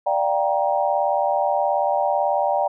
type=chord; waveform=sine; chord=G minor seventh; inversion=second; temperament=just; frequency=588 / 705.6 / 784 / 940.8 Hz; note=D5 / F5 / G5 / Bb5; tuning=+2 / +18 / 0 / +16 cents; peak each=-22 / -25 / -22 / -25 dBFS; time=0.06-2.68 s; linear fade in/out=10 ms; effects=none